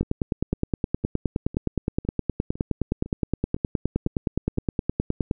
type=two click trains; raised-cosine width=3 ms; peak=-24 / -9 dBFS; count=10 / 52; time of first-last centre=0.03-4.575 / 0.01-5.311 s; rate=1.98 / 9.62 Hz; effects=none